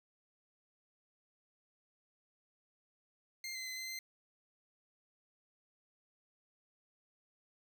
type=tone with pitch steps; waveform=20% pulse; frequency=2105 / 2057 / 2042 / 2063 / 2075 Hz; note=C7 / C7 / C7 / C7 / C7; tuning=+10 / -30 / -43 / -25 / -15 cents; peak=-36 dBFS; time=3.44-3.99 s; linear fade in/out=2 ms; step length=110 ms; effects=none